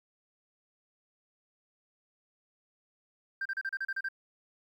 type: tone bursts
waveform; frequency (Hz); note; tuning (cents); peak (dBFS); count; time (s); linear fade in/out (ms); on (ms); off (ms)
sine; 1575; G6; +8; -29; 9; 3.41-4.087; 5; 45; 34
effects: tanh soft clip ceiling -29 dBFS + 11-bit